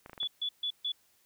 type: clicks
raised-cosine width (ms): 0.5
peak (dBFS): -31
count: 5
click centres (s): 0.061 / 0.096 / 0.132 / 0.178 / 0.231
type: tone bursts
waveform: sine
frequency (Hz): 3433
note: A7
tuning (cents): -43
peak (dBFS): -30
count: 4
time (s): 0.2-0.92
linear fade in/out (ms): 5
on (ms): 75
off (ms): 140
effects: white hiss -68 dBFS RMS until 1.25 s